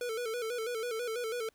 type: tone with vibrato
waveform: square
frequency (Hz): 465.1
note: A#4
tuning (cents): -4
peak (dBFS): -34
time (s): 0.01-1.49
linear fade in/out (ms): 2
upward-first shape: square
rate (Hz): 6.1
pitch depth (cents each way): 82
effects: pink hiss -71 dBFS RMS until 1.54 s